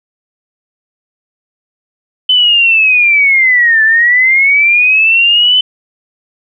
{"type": "linear two-way sweep", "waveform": "sine", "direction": "down then up", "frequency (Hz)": [3042, 1744, 3042], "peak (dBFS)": -5, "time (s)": [2.29, 5.61], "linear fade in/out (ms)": 5, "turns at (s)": 3.83, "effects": []}